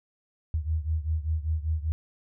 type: beating tone pair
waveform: sine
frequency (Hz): 77.4 / 82.5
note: D#2 / E2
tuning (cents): -9 / +2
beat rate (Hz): 5.1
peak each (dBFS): -27 / -30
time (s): 0.54-1.92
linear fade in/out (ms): 0
effects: none